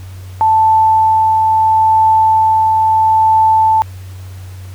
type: tone with tremolo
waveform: sine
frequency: 880 Hz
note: A5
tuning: in tune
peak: -6 dBFS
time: 0.41-3.82 s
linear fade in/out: 0 ms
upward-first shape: triangle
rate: 0.75 Hz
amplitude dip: 25%
effects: added 93 Hz sine -27 dBFS peak until 4.74 s + pink hiss -42 dBFS RMS until 4.74 s